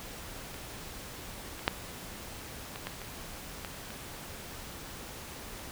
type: clicks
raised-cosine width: 0.3 ms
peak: -28 / -27 / -8 / -23 / -19 / -25 / -21 / -26 dBFS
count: 8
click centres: 0.543 / 1.593 / 1.679 / 2.759 / 2.87 / 3.017 / 3.648 / 3.905 s
effects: pink hiss -44 dBFS RMS until 5.71 s